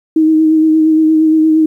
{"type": "tone with vibrato", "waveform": "sine", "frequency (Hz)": 315.1, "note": "D#4", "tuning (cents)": 22, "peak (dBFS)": -6, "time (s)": [0.16, 1.66], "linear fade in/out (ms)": 5, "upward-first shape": "sine", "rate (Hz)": 8.6, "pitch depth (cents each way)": 22, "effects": ["8-bit"]}